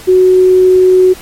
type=tone; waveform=sine; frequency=370 Hz; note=F#4; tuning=in tune; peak=-3 dBFS; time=0.07-1.14 s; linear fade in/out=20 ms; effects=pink hiss -32 dBFS RMS until 1.21 s + MP3 64 kbps

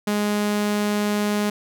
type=tone; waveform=sawtooth; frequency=207.7 Hz; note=G#3; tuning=in tune; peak=-16 dBFS; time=0.07-1.5 s; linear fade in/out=5 ms; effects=none

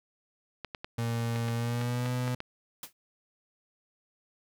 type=clicks; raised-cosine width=0.3 ms; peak=-21 dBFS; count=9; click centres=0.647 / 0.748 / 0.845 / 1.36 / 1.484 / 1.814 / 2.06 / 2.278 / 2.404 s
type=tone with pitch glide; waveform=35% pulse; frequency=116.54 to 124.9 Hz; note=A#2 to B2; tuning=0 to +20 cents; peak=-27 dBFS; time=0.98-2.35 s; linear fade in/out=5 ms; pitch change=+120 cents; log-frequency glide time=1.53-2.12 s
type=noise with exponential decay; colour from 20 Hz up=white; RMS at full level=-36 dBFS; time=2.83-2.93 s; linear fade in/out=2 ms; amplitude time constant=21 ms
effects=none

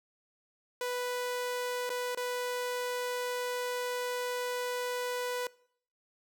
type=tone with dropouts; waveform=sawtooth; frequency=493.9 Hz; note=B4; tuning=in tune; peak=-28 dBFS; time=0.81-5.47 s; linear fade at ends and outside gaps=2 ms; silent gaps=1.894-1.901 / 2.149-2.173 s; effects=noise-tail reverb RT60 0.6 s tail -22 dB re dry

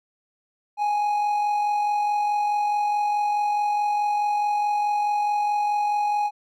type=tone with amplitude modulation; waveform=triangle; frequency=830.6 Hz; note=G#5; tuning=in tune; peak=-17 dBFS; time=0.77-6.31 s; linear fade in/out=50 ms; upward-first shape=sine; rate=44.7 Hz; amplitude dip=30%; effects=none

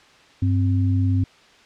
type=tone pair together; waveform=sine; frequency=98 / 261.6 Hz; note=G2 / C4; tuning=0 / 0 cents; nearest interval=octave + perfect fourth; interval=1700 cents; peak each=-17 / -24 dBFS; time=0.42-1.24 s; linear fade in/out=5 ms; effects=white hiss -51 dBFS RMS until 1.65 s + low-pass 4000 Hz 12 dB/octave

